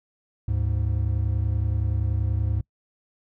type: tone pair together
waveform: triangle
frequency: 73.7 / 104.23 Hz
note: D2 / G#2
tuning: +7 / +7 cents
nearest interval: tritone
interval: 600 cents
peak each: -23 / -22 dBFS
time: 0.48-2.61 s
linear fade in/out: 5 ms
effects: noise-tail reverb RT60 0.1 s tail -25 dB re dry